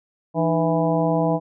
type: harmonic tone with a mistuned harmonic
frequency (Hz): 164.81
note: E3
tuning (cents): 0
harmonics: 1 / 2 / 3 / 4 / 5 / 6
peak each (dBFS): -22 / -24 / -25 / -23 / -27 / -30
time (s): 0.34-1.4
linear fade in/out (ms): 50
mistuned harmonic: 2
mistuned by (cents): -120
effects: none